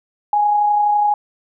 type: tone with amplitude modulation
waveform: sine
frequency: 830.6 Hz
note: G#5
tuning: in tune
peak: -11 dBFS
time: 0.33-1.14 s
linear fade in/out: 2 ms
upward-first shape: sine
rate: 32 Hz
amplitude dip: 30%
effects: none